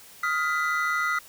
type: tone cluster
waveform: triangle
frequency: 1255 / 1408 / 1994 Hz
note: D#6 / F6 / B6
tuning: +15 / +14 / +16 cents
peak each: -26 dBFS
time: 0.23-1.19 s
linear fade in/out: 5 ms
effects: white hiss -49 dBFS RMS until 1.28 s